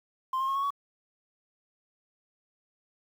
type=tone with pitch steps; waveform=sine; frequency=1046.5 / 1065.4 / 1084.7 / 1104.3 / 1124.2 Hz; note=C6 / C6 / C#6 / C#6 / C#6; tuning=0 / +31 / -38 / -7 / +24 cents; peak=-24 dBFS; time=0.33-0.705 s; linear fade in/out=5 ms; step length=75 ms; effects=tanh soft clip ceiling -25 dBFS + 9-bit